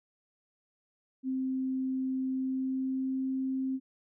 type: tone with pitch glide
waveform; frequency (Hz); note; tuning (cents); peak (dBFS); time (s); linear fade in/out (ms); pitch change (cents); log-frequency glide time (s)
sine; 261.6 to 263.7; C4 to C4; 0 to +14; -29; 1.23-3.8; 50; +14; 2.29-3.26
effects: none